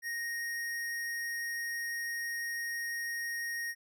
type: tone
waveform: square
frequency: 1866 Hz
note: A#6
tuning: 1 cent sharp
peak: -35 dBFS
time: 0.02-3.75 s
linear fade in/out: 50 ms
effects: none